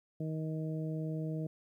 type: harmonic tone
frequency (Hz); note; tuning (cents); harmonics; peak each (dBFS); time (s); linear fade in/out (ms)
157.5; D#3; +21; 1 / 2 / 3 / 4; -35 / -41 / -45 / -47; 0.2-1.47; 5
effects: 12-bit